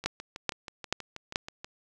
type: two click trains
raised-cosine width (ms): 0.2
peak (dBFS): -22 / -9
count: 11 / 4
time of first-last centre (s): 0.04-1.645 / 0.06-1.359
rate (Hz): 6.23 / 2.31
effects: none